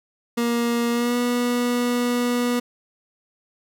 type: tone with pitch glide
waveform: 30% pulse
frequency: 236 to 243.2 Hz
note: A#3 to B3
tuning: +22 to -26 cents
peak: -17 dBFS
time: 0.37-2.6 s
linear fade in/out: 10 ms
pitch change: +52 cents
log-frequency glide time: 0.91-1.16 s
effects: none